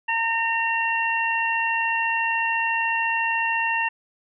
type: harmonic tone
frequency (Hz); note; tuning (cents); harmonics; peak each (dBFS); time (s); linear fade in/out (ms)
914; A#5; -34; 1 / 2 / 3; -25 / -25 / -25; 0.08-3.89; 10
effects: none